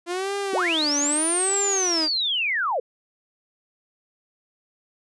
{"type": "tone with vibrato", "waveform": "sawtooth", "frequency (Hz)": 339.3, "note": "F4", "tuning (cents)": -50, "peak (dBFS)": -21, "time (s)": [0.06, 2.09], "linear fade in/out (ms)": 50, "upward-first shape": "sine", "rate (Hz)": 0.8, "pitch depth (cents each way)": 290}
{"type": "linear two-way sweep", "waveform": "sine", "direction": "up then down", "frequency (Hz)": [261.4, 9530, 439.8], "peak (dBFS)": -21, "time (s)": [0.53, 2.8], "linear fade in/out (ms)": 5, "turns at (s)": 1.24}
{"effects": ["resampled to 24000 Hz"]}